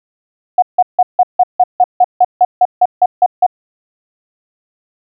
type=tone bursts; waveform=sine; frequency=728 Hz; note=F#5; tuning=28 cents flat; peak=-4 dBFS; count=15; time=0.58-3.465 s; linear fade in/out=5 ms; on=43 ms; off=160 ms; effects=none